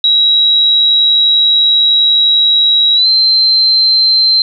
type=tone with pitch glide; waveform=sine; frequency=3863 to 4116 Hz; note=B7 to C8; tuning=-39 to -29 cents; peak=-6 dBFS; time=0.04-4.42 s; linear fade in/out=2 ms; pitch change=+110 cents; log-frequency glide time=2.95-3.07 s; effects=none